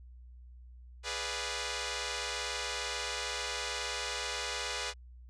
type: chord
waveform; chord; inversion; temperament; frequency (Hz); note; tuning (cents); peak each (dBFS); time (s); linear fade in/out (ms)
5% pulse; G# diminished seventh; none; equal; 415.3 / 493.9 / 587.3 / 698.5; G#4 / B4 / D5 / F5; 0 / 0 / 0 / 0; -29 / -26 / -30 / -32; 1.03-4.94; 50
effects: added 61 Hz sine -49 dBFS peak until 5.29 s + resampled to 22050 Hz